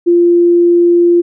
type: tone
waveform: sine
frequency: 346.3 Hz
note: F4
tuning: 15 cents flat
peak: -5 dBFS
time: 0.06-1.22 s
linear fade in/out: 20 ms
effects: none